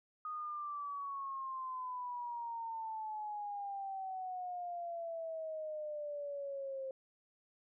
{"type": "exponential sweep", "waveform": "sine", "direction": "down", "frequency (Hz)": [1244, 528], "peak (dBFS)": -39, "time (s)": [0.25, 6.91], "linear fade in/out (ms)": 2, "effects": []}